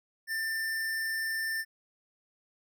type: tone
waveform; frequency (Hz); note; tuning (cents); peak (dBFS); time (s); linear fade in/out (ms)
square; 1788; A6; +27; -31; 0.27-1.65; 50
effects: none